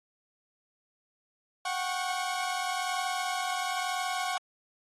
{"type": "tone cluster", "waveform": "sawtooth", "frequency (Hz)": [730, 771, 1100], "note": ["F#5", "G5", "C#6"], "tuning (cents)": [-24, -29, -14], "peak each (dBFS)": [-29, -33, -31], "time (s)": [1.65, 4.38], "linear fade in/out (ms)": 5, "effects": ["low-pass 11000 Hz 12 dB/octave", "AAC 32 kbps"]}